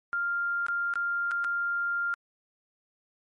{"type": "tone with dropouts", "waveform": "sine", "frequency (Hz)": 1396.9, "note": "F6", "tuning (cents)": 0, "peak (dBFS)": -26, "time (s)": [0.13, 2.14], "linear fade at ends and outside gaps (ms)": 0, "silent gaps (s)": [[0.665, 0.684], [0.938, 0.956], [1.311, 1.316], [1.442, 1.446]], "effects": ["MP3 48 kbps"]}